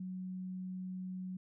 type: tone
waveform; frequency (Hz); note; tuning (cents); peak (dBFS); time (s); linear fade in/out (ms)
sine; 185; F#3; 0; -39; 0-1.37; 5
effects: none